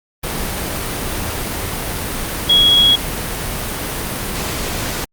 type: tone in noise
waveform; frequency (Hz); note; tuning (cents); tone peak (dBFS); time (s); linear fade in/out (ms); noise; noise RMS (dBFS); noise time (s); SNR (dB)
sine; 3322; G#7; 0; -8; 2.49-2.96; 10; pink; -22; 0.23-5.05; +11
effects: Opus 32 kbps